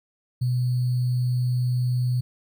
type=tone with sample-and-hold; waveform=sine; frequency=124.6 Hz; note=B2; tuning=16 cents sharp; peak=-20 dBFS; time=0.41-2.21 s; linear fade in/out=10 ms; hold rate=4410 Hz; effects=none